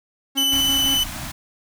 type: tone with tremolo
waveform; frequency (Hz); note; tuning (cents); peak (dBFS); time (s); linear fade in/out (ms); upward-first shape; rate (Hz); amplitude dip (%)
45% pulse; 272.7; C#4; -28; -26; 0.35-0.99; 20; square; 5.9; 45
type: tone with vibrato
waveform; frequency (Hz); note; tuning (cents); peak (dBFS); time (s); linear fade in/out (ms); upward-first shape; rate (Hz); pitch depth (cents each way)
40% pulse; 3005; F#7; +26; -16; 0.37-1.04; 10; triangle; 17; 13
type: band-stop noise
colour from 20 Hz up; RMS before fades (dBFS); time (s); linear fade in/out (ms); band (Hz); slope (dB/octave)
pink; -31; 0.52-1.32; 10; 330 to 610; 96
effects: none